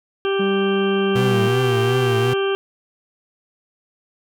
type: harmonic tone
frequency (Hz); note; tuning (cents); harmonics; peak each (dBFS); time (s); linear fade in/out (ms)
392.1; G4; 0; 1 / 2 / 3 / 4 / 6 / 7 / 8; -18 / -32 / -29 / -30 / -38 / -33 / -31; 0.25-2.55; 0
type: tone with pitch glide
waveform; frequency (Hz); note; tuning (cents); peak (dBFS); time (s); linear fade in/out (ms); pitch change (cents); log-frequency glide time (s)
triangle; 196 to 194.08; G3 to G3; 0 to -17; -19; 0.39-1.48; 10; -17; 1.03-1.19
type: tone with vibrato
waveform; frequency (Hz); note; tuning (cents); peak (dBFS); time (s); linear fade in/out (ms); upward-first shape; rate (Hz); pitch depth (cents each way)
40% pulse; 120; B2; -49; -18; 1.15-2.34; 10; triangle; 2.7; 110
effects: none